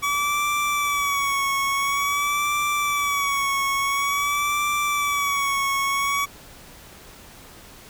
25% pulse tone with vibrato, 1137 Hz, C#6, 44 cents sharp, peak -17 dBFS, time 0.02-6.26 s, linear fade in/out 20 ms, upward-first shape sine, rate 0.48 Hz, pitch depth 54 cents each way, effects pink hiss -45 dBFS RMS until 7.89 s

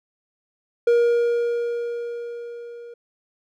triangle tone with level ramp, 473.3 Hz, A#4, 26 cents sharp, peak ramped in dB -11 to -35 dBFS, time 0.87-2.94 s, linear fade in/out 5 ms, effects none

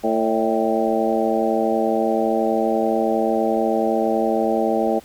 harmonic tone with a mistuned harmonic, 112.1 Hz, A2, 33 cents sharp, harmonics 2 / 3 / 4 / 5 / 6 / 7, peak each -24 / -24 / -24 / -24 / -24 / -24 dBFS, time 0.03-5 s, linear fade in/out 20 ms, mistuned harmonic 6, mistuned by -60 cents, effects pink hiss -47 dBFS RMS until 5.04 s

